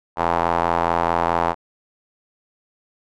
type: tone with band-pass filter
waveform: square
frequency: 42.33 Hz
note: E1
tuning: 47 cents sharp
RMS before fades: -20 dBFS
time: 0.16-1.55 s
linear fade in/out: 50 ms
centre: 890 Hz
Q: 2.6
effects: none